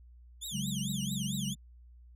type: tone with vibrato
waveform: 20% pulse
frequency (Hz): 3322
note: G#7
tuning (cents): 0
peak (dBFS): -32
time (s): 0.41-1.55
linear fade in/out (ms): 20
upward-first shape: triangle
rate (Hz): 4.5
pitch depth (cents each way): 300
type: chord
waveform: sine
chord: C# suspended fourth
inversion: none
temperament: equal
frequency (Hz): 138.59 / 185 / 207.7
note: C#3 / F#3 / G#3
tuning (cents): 0 / 0 / 0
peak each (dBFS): -37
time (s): 0.51-1.56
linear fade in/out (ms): 50
effects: added 60 Hz sine -52 dBFS peak until 2.15 s